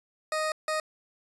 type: tone bursts at uneven times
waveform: 20% pulse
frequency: 622.3 Hz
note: D#5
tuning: in tune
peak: -22 dBFS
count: 2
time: 0.32-0.52 / 0.68-0.8 s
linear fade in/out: 2 ms
effects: resampled to 24000 Hz